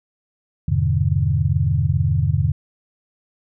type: tone cluster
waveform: sine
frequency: 84.5 / 102.5 / 129.6 / 150 Hz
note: E2 / G#2 / C3 / D3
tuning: +43 / -22 / -16 / +37 cents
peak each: -21 dBFS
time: 0.68-2.52 s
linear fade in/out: 5 ms
effects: none